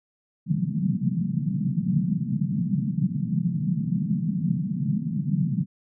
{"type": "band-pass noise", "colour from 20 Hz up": "pink", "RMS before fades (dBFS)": -25, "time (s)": [0.46, 5.66], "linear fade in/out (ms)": 50, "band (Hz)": [140, 210], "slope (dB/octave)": 48, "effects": []}